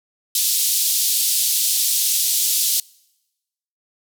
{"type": "band-pass noise", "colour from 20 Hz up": "white", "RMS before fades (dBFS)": -19, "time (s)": [0.35, 2.8], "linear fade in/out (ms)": 2, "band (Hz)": [3500, 15000], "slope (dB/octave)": 24, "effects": ["noise-tail reverb RT60 1.0 s tail -26 dB re dry"]}